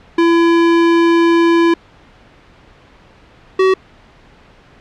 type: tone pair in turn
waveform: square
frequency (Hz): 336.5 / 378.4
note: E4 / F#4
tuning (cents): +36 / +39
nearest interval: major second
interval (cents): 203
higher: second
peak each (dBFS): -9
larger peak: neither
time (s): 0.18-1.74 / 3.59-3.74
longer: first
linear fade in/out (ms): 5
effects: pink hiss -45 dBFS RMS until 4.8 s + low-pass 3000 Hz 12 dB/octave